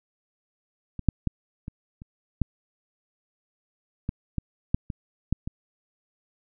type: clicks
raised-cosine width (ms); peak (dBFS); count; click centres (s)
5; -21 / -6 / -11 / -22 / -29 / -10 / -15 / -14 / -8 / -19 / -10 / -19; 12; 0.993 / 1.087 / 1.273 / 1.681 / 2.019 / 2.417 / 4.091 / 4.383 / 4.745 / 4.902 / 5.326 / 5.475
effects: none